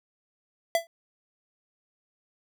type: tone with exponential decay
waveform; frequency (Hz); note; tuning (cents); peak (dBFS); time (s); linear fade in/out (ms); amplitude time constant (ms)
square; 669; E5; +25; -18; 0.75-0.87; 1; 25
effects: none